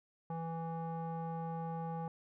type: tone with low-pass filter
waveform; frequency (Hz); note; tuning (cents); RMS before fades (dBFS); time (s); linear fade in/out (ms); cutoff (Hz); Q
square; 164.81; E3; 0; -40; 0.3-2.08; 2; 910; 4.4
effects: none